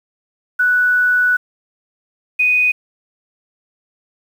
sine tone pair in turn, 1480 / 2489 Hz, F#6 / D#7, 0 / 0 cents, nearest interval major sixth, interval 900 cents, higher second, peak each -11 dBFS, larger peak neither, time 0.59-1.37 / 2.39-2.72 s, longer first, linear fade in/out 10 ms, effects 7-bit

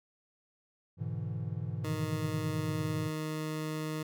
triangle chord, E dominant seventh, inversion first, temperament equal, 103.83 / 123.47 / 146.83 / 164.81 Hz, G#2 / B2 / D3 / E3, 0 / 0 / 0 / 0 cents, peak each -36 / -37 / -39 / -38 dBFS, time 0.97-3.11 s, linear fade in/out 50 ms
20% pulse tone, 155.5 Hz, D#3, 1 cent flat, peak -29 dBFS, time 1.84-4.03 s, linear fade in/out 5 ms
effects none

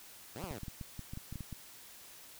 10% pulse linear two-way sweep, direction up then down, 87.31 to 202.6 to 87.31 Hz, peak -34 dBFS, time 0.35-0.59 s, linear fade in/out 10 ms, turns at 0.44 s
clicks, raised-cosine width 5 ms, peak -30 dBFS, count 12, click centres 0.44 / 0.51 / 0.633 / 0.682 / 0.812 / 0.993 / 1.135 / 1.174 / 1.326 / 1.357 / 1.407 / 1.527 s
effects white hiss -54 dBFS RMS until 2.39 s

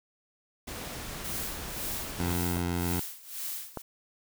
pink noise, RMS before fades -39 dBFS, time 0.67-2.36 s, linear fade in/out 10 ms
blue noise with tremolo, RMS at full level -35 dBFS, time 1.24-3.82 s, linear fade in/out 5 ms, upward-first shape sine, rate 1.9 Hz, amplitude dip 85%
15% pulse tone, 87.31 Hz, F2, in tune, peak -22 dBFS, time 2.19-3 s, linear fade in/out 5 ms
clicks, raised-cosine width 1 ms, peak -20 dBFS, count 2, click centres 2.57 / 3.773 s
effects none

